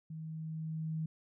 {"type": "tone with level ramp", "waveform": "sine", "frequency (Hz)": 158.8, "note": "D#3", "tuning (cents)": 36, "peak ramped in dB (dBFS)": [-41, -33], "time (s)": [0.1, 1.06], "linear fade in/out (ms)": 5, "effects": []}